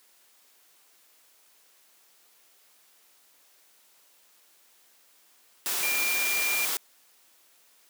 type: tone in noise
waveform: sine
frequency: 2388 Hz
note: D7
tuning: 28 cents sharp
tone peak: -27 dBFS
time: 5.83-6.65 s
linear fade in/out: 0 ms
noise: white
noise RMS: -29 dBFS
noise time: 5.66-6.77 s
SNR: -1 dB
effects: white hiss -61 dBFS RMS until 7.89 s + high-pass 300 Hz 12 dB/octave

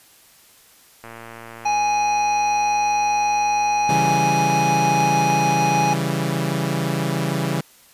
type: click train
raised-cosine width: 0.5 ms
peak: -22 dBFS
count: 360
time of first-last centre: 1.04-4.162 s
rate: 115 Hz
type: harmonic tone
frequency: 830.6 Hz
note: G#5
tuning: in tune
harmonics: 1 / 3 / 5 / 7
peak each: -17 / -27 / -36 / -33 dBFS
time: 1.65-5.94 s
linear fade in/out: 10 ms
type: chord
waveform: sawtooth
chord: C# diminished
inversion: none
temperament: equal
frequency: 138.59 / 164.81 / 196 Hz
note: C#3 / E3 / G3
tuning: 0 / 0 / 0 cents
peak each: -20 / -20 / -23 dBFS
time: 3.89-7.61 s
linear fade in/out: 5 ms
effects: white hiss -51 dBFS RMS until 7.93 s + resampled to 32000 Hz

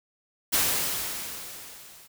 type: noise with level ramp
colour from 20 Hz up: white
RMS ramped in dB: -22 to -51 dBFS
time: 0.52-2.08 s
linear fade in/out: 20 ms
effects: none

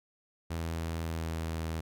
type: tone with pitch glide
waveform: sawtooth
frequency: 82.41 to 80.85 Hz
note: E2 to E2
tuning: 0 to -33 cents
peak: -29 dBFS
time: 0.5-1.81 s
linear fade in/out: 10 ms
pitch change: -33 cents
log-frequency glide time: 0.7-1.69 s
effects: none

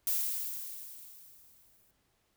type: noise with exponential decay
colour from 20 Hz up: violet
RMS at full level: -29 dBFS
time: 0.07-1.91 s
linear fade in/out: 1 ms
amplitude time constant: 400 ms
effects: pink hiss -74 dBFS RMS until 2.36 s

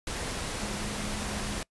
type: tone in noise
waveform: sine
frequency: 207.7 Hz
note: G#3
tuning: in tune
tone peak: -38 dBFS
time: 0.61-1.59 s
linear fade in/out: 2 ms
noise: pink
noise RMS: -34 dBFS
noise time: 0.07-1.63 s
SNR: -7 dB
effects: noise-tail reverb RT60 0.1 s tail -24 dB re dry + resampled to 24000 Hz

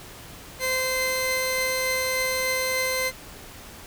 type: tone pair together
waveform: sawtooth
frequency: 517.4 / 2073 Hz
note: C5 / C7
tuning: -19 / -17 cents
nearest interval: 2 octaves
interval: 2402 cents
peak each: -23 / -22 dBFS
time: 0.59-3.12 s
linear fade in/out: 50 ms
effects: pink hiss -43 dBFS RMS until 3.86 s

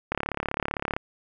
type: click train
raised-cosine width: 0.5 ms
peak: -11 dBFS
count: 31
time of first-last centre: 0.12-0.965 s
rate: 35.5 Hz
effects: none

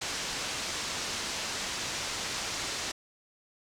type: low-pass noise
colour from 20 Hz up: white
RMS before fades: -35 dBFS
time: 0.01-2.92 s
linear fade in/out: 10 ms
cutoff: 6900 Hz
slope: 24 dB/octave
effects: none

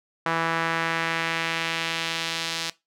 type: tone with band-pass filter sweep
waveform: sawtooth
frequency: 164.81 Hz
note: E3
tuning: in tune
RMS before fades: -27 dBFS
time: 0.26-2.7 s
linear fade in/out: 2 ms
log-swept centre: 1300 to 4400 Hz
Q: 1.3
effects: noise-tail reverb RT60 0.2 s tail -19 dB re dry

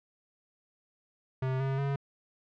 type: tone with pitch steps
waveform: square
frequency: 130.81 / 134.95 / 139.23 Hz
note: C3 / C#3 / C#3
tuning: 0 / -46 / +8 cents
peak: -29 dBFS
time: 1.42-1.96 s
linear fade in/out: 5 ms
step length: 180 ms
effects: low-pass 2000 Hz 12 dB/octave

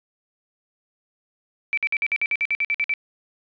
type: tone bursts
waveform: sine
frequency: 2323 Hz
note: D7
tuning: 20 cents flat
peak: -19 dBFS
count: 13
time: 1.73-2.938 s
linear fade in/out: 0 ms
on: 44 ms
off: 53 ms
effects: resampled to 11025 Hz + 9-bit

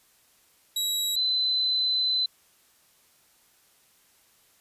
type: tone pair in turn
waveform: sawtooth / sine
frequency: 3874 / 4033 Hz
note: B7 / B7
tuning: -34 / +36 cents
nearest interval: minor second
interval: 70 cents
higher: second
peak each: -22 dBFS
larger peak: neither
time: 0.76-1.16 / 1.16-2.26 s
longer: second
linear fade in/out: 5 ms
effects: white hiss -62 dBFS RMS until 4.6 s + resampled to 32000 Hz

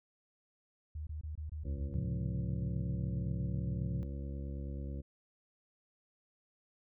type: tone bursts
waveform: sine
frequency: 76.6 Hz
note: D#2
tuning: 27 cents flat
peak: -38 dBFS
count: 8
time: 0.95-2.064 s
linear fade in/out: 5 ms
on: 120 ms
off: 22 ms
type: harmonic tone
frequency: 69.3 Hz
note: C#2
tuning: in tune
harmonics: 1 / 2 / 3 / 4 / 5 / 7 / 8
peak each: -39 / -45 / -49 / -51 / -53 / -56 / -57 dBFS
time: 1.64-5.02 s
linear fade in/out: 20 ms
type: chord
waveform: sine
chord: F major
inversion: first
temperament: just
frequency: 109.13 / 130.96 / 174.61 Hz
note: A2 / C3 / F3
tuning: -14 / +2 / 0 cents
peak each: -39 dBFS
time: 1.94-4.03 s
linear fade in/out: 0 ms
effects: none

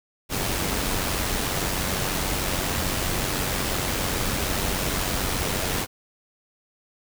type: noise with amplitude modulation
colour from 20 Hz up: pink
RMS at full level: -24 dBFS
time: 0.29-5.87 s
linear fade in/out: 50 ms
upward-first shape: sine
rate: 93.6 Hz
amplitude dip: 40%
effects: none

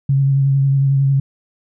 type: tone with vibrato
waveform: sine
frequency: 137.2 Hz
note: C#3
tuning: 17 cents flat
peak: -11 dBFS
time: 0.09-1.2 s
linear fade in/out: 5 ms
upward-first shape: triangle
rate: 11 Hz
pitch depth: 27 cents each way
effects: none

